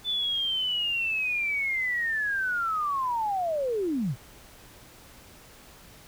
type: linear sweep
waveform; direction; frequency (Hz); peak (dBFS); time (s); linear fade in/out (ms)
sine; down; 3520 to 103.83; -25; 0.04-4.16; 50
effects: pink hiss -51 dBFS RMS until 6.07 s